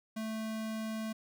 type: tone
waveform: square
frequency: 220 Hz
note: A3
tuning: in tune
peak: -36 dBFS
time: 0.16-1.13 s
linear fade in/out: 10 ms
effects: none